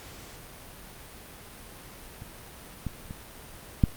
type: clicks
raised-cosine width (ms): 5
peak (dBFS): -29 / -18 / -25 / -6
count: 4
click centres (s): 2.221 / 2.867 / 3.109 / 3.838
effects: pink hiss -46 dBFS RMS until 3.96 s + Opus 48 kbps